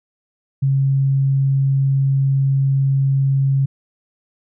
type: tone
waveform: sine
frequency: 136.3 Hz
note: C#3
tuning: 29 cents flat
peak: -13 dBFS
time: 0.62-3.66 s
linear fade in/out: 10 ms
effects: none